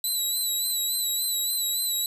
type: tone with vibrato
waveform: 10% pulse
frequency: 3951 Hz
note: B7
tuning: in tune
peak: -17 dBFS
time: 0.04-2.06 s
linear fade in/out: 2 ms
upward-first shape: sine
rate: 3.5 Hz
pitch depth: 50 cents each way
effects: resampled to 32000 Hz + 8-bit